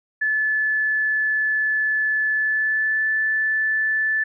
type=tone with pitch glide; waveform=sine; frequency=1732 to 1749.1 Hz; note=A6 to A6; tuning=-28 to -11 cents; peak=-18 dBFS; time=0.21-4.24 s; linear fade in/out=10 ms; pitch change=+17 cents; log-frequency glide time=2.33-3.06 s; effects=none